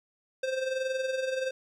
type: tone with amplitude modulation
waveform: square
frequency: 523.3 Hz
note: C5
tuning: in tune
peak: -27 dBFS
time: 0.43-1.51 s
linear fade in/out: 5 ms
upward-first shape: sine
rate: 21.3 Hz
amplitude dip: 55%
effects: low-pass 6000 Hz 12 dB/octave + 11-bit